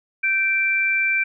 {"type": "tone pair together", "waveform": "sine", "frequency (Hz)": [1550.2, 2349], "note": ["G6", "D7"], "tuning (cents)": [-20, 0], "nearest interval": "perfect fifth", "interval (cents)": 720, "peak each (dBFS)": [-24, -18], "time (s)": [0.23, 1.24], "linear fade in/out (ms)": 10, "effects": []}